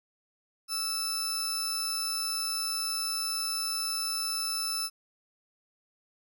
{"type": "tone pair together", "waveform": "sawtooth", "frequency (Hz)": [1318.5, 5274], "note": ["E6", "E8"], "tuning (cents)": [0, 0], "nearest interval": "2 octaves", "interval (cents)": 2400, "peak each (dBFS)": [-34, -27], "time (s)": [0.68, 4.9], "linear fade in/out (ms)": 50, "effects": []}